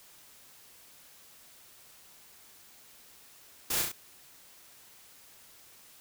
white noise with echo, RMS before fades -31 dBFS, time 3.7-3.82 s, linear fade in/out 5 ms, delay 33 ms, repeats 3, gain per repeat -3 dB, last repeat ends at 3.919 s, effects white hiss -56 dBFS RMS until 6 s

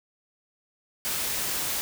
white noise, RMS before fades -29 dBFS, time 1.05-1.81 s, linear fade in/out 0 ms, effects none

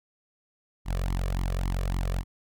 sawtooth tone with flanger, 45.27 Hz, F#1, 37 cents flat, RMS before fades -28 dBFS, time 0.85-2.24 s, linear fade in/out 50 ms, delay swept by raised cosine 0.94 to 1.76 ms, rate 3.6 Hz, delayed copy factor +1, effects none

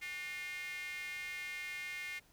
square tone with high-pass filter, 163.5 Hz, E3, 14 cents flat, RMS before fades -43 dBFS, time 0.01-2.2 s, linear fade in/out 20 ms, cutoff 2100 Hz, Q 7.1, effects pink hiss -67 dBFS RMS until 2.32 s

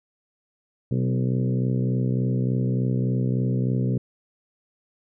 harmonic tone with a mistuned harmonic, 63.4 Hz, B1, 46 cents sharp, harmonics 2 / 3 / 4 / 5 / 6 / 7 / 8 / 9, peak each -22 / -27 / -30 / -39 / -35 / -36 / -40 / -47 dBFS, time 0.91-3.98 s, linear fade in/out 5 ms, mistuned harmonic 4, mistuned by +17 cents, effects none

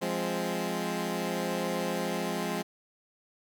15% pulse chord, F minor, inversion none, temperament equal, 174.61 / 207.7 / 261.6 Hz, F3 / Ab3 / C4, 0 / 0 / 0 cents, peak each -27 / -27 / -30 dBFS, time 0.01-2.63 s, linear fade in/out 20 ms, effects none

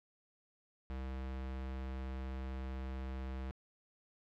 square tone, 65.41 Hz, C2, in tune, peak -40 dBFS, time 0.9-3.51 s, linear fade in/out 0 ms, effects low-pass 3000 Hz 12 dB/octave + 12-bit

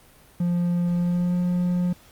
triangle tone with pitch glide, 174.61 to 177.87 Hz, F3 to F3, 0 to +32 cents, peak -18 dBFS, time 0.4-1.93 s, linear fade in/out 5 ms, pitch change +32 cents, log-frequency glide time 0.98-1.37 s, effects pink hiss -53 dBFS RMS until 2.11 s + Opus 32 kbps

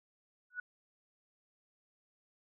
sine tone with exponential growth, 1472 Hz, F#6, 9 cents flat, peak -33 dBFS, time 0.5-0.6 s, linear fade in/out 5 ms, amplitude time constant 20 ms, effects none

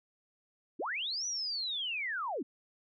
sine linear two-way sweep, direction up then down, 211.1 to 5960 to 211.1 Hz, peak -33 dBFS, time 0.79-2.43 s, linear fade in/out 10 ms, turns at 1.26 s, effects none

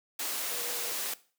sine tone in noise, 480 Hz, B4, 49 cents flat, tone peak -45 dBFS, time 0.5-0.92 s, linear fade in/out 5 ms, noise white, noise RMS -34 dBFS, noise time 0.19-1.14 s, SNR -14 dB, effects noise-tail reverb RT60 0.4 s tail -18 dB re dry + high-pass 300 Hz 12 dB/octave

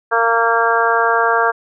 harmonic tone, 230.2 Hz, A#3, 22 cents flat, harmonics 2 / 3 / 4 / 5 / 6 / 7, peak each -19 / -19 / -19 / -19 / -19 / -19 dBFS, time 0.11-1.52 s, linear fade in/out 20 ms, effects none

